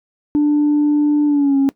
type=tone with pitch glide; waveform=sine; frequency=295.3 to 273.9 Hz; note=D4 to C#4; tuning=+10 to -21 cents; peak=-9 dBFS; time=0.35-1.69 s; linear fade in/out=0 ms; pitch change=-131 cents; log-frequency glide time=1.26-1.57 s; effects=noise-tail reverb RT60 0.1 s tail -20 dB re dry + tanh soft clip ceiling -9 dBFS